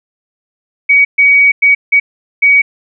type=tone bursts at uneven times; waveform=sine; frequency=2258 Hz; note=C#7; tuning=31 cents sharp; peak=-4 dBFS; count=5; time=0.89-1.05 / 1.18-1.52 / 1.62-1.75 / 1.92-2 / 2.42-2.62 s; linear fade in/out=10 ms; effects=none